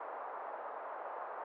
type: band-pass noise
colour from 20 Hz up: pink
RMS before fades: -44 dBFS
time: 0-1.44 s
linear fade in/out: 5 ms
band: 580 to 1200 Hz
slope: 24 dB/octave
effects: none